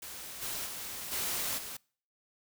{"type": "noise with level steps", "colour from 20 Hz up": "white", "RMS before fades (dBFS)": [-44, -37, -41, -34, -42], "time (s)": [0.02, 1.77], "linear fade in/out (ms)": 5, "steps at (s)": [0.41, 0.65, 1.11, 1.57], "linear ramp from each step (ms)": 20, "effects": ["noise-tail reverb RT60 0.5 s tail -26 dB re dry"]}